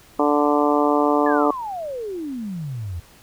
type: harmonic tone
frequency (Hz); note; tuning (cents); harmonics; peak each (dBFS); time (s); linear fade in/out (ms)
146.83; D3; 0; 2 / 3 / 4 / 5 / 6 / 7 / 8; -20 / -22 / -23 / -24 / -25 / -25 / -26; 0.19-1.51; 5
type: exponential sweep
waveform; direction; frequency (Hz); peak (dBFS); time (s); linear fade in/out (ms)
sine; down; 1760 to 80.2; -26; 1.26-3; 5
effects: pink hiss -50 dBFS RMS until 3.22 s

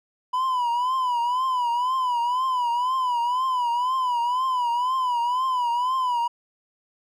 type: tone with vibrato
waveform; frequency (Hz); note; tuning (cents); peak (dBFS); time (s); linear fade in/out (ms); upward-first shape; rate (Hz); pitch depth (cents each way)
triangle; 993; B5; +9; -19; 0.33-6.28; 10; triangle; 2; 110
effects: none

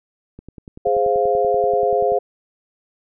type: click train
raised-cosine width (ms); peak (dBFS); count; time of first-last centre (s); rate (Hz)
3; -24; 19; 0.39-2.121; 10.4
type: chord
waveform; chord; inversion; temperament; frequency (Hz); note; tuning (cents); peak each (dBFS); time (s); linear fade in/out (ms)
sine; F minor; first; equal; 415.3 / 523.3 / 698.5; Ab4 / C5 / F5; 0 / 0 / 0; -19 / -19 / -19; 0.85-2.19; 10
effects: none

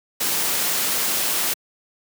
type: noise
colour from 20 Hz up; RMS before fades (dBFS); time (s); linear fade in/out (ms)
white; -22; 0.2-1.54; 10
effects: high-pass 150 Hz 12 dB/octave

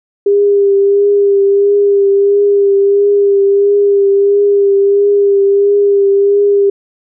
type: tone with vibrato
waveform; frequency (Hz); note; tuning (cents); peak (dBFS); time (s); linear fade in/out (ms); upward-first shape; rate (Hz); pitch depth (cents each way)
sine; 401.2; G4; +40; -6; 0.26-6.7; 5; triangle; 1.5; 27
effects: none

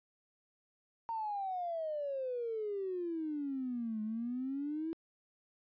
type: exponential two-way sweep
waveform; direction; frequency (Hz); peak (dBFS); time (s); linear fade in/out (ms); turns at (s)
triangle; down then up; 926 to 212.2 to 331.5; -31; 1.09-4.93; 0; 4.02
effects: tanh soft clip ceiling -33 dBFS + resampled to 11025 Hz

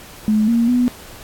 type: tone with pitch steps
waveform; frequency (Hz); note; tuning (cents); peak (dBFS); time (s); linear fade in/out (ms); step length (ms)
sine; 214.5 / 233.2 / 246.5; A3 / A#3 / B3; -44 / +1 / -3; -12; 0.28-0.88; 0; 200
effects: pink hiss -39 dBFS RMS until 1.23 s + AAC 64 kbps

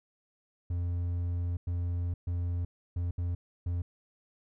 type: tone bursts at uneven times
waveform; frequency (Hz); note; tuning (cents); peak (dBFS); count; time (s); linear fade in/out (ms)
triangle; 87.31; F2; 0; -27; 6; 0.7-1.57 / 1.67-2.14 / 2.27-2.65 / 2.96-3.11 / 3.18-3.35 / 3.66-3.82; 5
effects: none

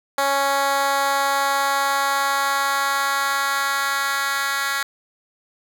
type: tone with high-pass filter sweep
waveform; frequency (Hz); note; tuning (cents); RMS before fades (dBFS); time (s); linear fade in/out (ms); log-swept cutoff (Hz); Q
10% pulse; 277.2; C#4; 0; -21; 0.18-4.83; 2; 630 to 1600; 1.4
effects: none

